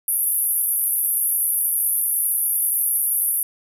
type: band-pass noise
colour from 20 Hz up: white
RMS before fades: -21 dBFS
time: 0.08-3.43 s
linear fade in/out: 2 ms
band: 10000 to 13000 Hz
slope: 96 dB/octave
effects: none